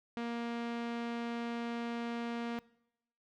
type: tone with low-pass filter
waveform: sawtooth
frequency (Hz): 234.9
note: A#3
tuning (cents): +13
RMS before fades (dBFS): -38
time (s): 0.17-2.59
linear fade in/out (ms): 0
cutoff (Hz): 3400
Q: 0.82
effects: noise-tail reverb RT60 0.8 s tail -22 dB re dry